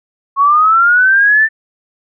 sine linear sweep, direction up, 1091 to 1793 Hz, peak -6 dBFS, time 0.36-1.49 s, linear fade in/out 50 ms, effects none

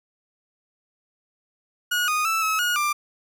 30% pulse tone with pitch steps, 1450 / 1236 / 1320 / 1290 / 1443 / 1187 Hz, F#6 / D#6 / E6 / E6 / F#6 / D6, -35 / -12 / +2 / -38 / -44 / +18 cents, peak -18 dBFS, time 1.91-2.93 s, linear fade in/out 10 ms, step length 170 ms, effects none

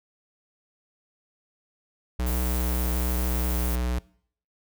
square tone with pitch glide, 61.74 to 61.21 Hz, B1 to B1, 0 to -15 cents, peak -25 dBFS, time 2.19-3.99 s, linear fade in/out 5 ms, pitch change -15 cents, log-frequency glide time 3.56-3.74 s
violet noise, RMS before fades -34 dBFS, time 2.26-3.76 s, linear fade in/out 10 ms
effects noise-tail reverb RT60 0.6 s tail -22 dB re dry

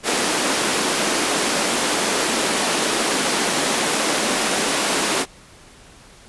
pink high-pass noise, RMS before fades -20 dBFS, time 0.03-5.26 s, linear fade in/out 50 ms, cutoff 220 Hz, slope 24 dB/octave, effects pink hiss -46 dBFS RMS until 6.28 s + resampled to 24000 Hz

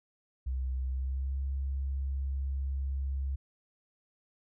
sine tone with pitch glide, 64.6 to 67.81 Hz, C2 to C#2, -21 to -38 cents, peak -30 dBFS, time 0.46-3.36 s, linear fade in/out 10 ms, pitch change +83 cents, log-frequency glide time 0.86-1.4 s, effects none

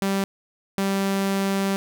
sawtooth tone bursts at uneven times, 195.6 Hz, G3, 4 cents flat, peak -17 dBFS, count 2, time 0.02-0.24 / 0.78-1.76 s, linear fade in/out 0 ms, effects none

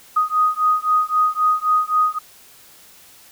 sine beating tone pair, 1244.5 / 1248.3 Hz, D#6 / D#6, 0 / +5 cents, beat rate 3.8 Hz, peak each -18 dBFS, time 0.16-2.19 s, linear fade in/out 10 ms, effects white hiss -47 dBFS RMS until 3.31 s

